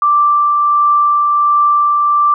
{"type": "tone with tremolo", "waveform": "sine", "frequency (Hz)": 1174.7, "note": "D6", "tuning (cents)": 0, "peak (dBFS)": -7, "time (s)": [0.02, 2.34], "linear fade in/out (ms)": 2, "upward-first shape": "triangle", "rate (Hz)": 1.4, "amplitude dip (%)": 25, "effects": []}